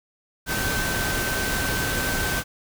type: tone in noise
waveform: sine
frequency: 1542 Hz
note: G6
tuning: 29 cents flat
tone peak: -28 dBFS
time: 0.46-2.44 s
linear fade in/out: 50 ms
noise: pink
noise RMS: -26 dBFS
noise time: 0.46-2.44 s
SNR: -5 dB
effects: none